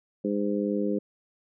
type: harmonic tone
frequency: 102.4 Hz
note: G#2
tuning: 24 cents flat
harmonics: 2 / 3 / 4 / 5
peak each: -28 / -30 / -31 / -32 dBFS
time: 0.24-0.99 s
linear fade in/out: 10 ms
effects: none